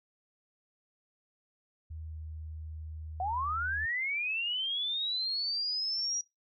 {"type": "tone with pitch glide", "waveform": "sine", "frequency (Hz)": [79.1, 78.42], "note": ["D#2", "D#2"], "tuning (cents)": [29, 14], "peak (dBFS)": -39, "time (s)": [1.9, 3.86], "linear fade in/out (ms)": 10, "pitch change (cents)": -15, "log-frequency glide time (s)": [2.09, 2.15]}
{"type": "linear sweep", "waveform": "sine", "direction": "up", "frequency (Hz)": [712, 5770], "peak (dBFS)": -30, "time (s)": [3.2, 6.21], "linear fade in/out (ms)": 2}
{"effects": ["noise-tail reverb RT60 0.2 s tail -24 dB re dry"]}